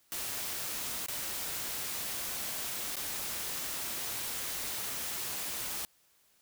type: noise with dropouts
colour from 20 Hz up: white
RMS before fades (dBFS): -37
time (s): 0.12-5.85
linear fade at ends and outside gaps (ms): 0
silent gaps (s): 1.062-1.084 / 2.956-2.967
effects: white hiss -68 dBFS RMS until 6.41 s